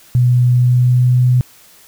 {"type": "tone with pitch glide", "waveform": "sine", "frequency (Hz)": [123.47, 125.19], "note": ["B2", "B2"], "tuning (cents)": [0, 24], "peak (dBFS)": -8, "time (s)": [0.15, 1.41], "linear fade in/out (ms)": 0, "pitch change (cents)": 24, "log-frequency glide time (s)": [0.47, 1.22], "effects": ["white hiss -45 dBFS RMS until 1.87 s"]}